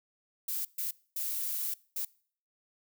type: noise bursts at uneven times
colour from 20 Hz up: violet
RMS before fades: -34 dBFS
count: 4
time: 0.48-0.65 / 0.78-0.91 / 1.16-1.74 / 1.96-2.05 s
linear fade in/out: 5 ms
effects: noise-tail reverb RT60 0.5 s tail -23 dB re dry